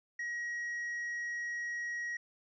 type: tone with tanh clipping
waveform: sine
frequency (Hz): 1900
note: A#6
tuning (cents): +33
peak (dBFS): -36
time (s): 0.19-2.17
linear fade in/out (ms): 5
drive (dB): 3
effects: resampled to 16000 Hz